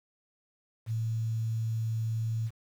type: tone with quantisation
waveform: sine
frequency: 112.4 Hz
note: A2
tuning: 37 cents sharp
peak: -28 dBFS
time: 0.86-2.51 s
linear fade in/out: 50 ms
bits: 9
effects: none